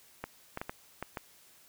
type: clicks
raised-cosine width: 0.5 ms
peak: -21 dBFS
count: 6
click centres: 0.24 / 0.574 / 0.615 / 0.695 / 1.026 / 1.172 s
effects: white hiss -60 dBFS RMS until 1.68 s